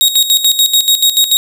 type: tone with tremolo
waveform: sawtooth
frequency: 3771 Hz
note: A#7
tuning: 19 cents sharp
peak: -3 dBFS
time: 0.01-1.37 s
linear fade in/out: 0 ms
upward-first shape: square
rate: 6.9 Hz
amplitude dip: 70%
effects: none